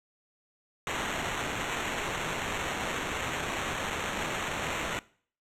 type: noise with sample-and-hold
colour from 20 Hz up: white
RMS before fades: -33 dBFS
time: 0.87-4.99 s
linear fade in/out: 0 ms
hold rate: 4900 Hz
effects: noise-tail reverb RT60 0.5 s tail -21 dB re dry + low-pass 9000 Hz 12 dB/octave